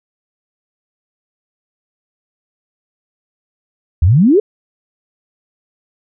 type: exponential sweep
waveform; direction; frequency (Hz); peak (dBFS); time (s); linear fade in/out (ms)
sine; up; 73.42 to 451.3; -6; 4.02-4.4; 5
effects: none